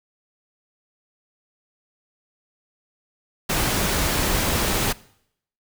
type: noise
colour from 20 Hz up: pink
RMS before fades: -22 dBFS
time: 3.49-4.93 s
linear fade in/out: 10 ms
effects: noise-tail reverb RT60 0.7 s tail -21 dB re dry

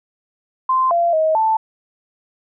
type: tone with pitch steps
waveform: sine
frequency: 1040 / 686 / 632 / 882 Hz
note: C6 / F5 / D#5 / A5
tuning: -11 / -31 / +27 / +4 cents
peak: -13 dBFS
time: 0.69-1.57 s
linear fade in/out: 5 ms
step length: 220 ms
effects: none

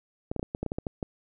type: clicks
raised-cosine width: 2 ms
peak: -17 dBFS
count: 11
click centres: 0.315 / 0.363 / 0.395 / 0.429 / 0.549 / 0.63 / 0.663 / 0.719 / 0.785 / 0.868 / 1.028 s
effects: none

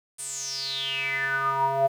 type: tone with band-pass filter sweep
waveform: square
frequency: 136.2 Hz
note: C#3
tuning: 30 cents flat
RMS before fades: -27 dBFS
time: 0.18-1.88 s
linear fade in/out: 20 ms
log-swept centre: 9200 to 650 Hz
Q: 9.7
effects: 9-bit

